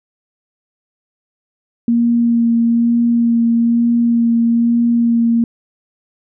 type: tone with vibrato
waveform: sine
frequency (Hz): 233.9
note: A#3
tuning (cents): +6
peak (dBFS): -10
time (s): 1.88-5.44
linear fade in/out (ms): 2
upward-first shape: sine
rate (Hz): 1.1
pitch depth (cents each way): 14
effects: none